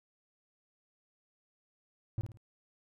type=tone with echo; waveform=triangle; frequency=110 Hz; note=A2; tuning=in tune; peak=-28 dBFS; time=2.18-2.21 s; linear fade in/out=0 ms; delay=54 ms; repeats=3; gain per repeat=-8 dB; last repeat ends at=2.372 s; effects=none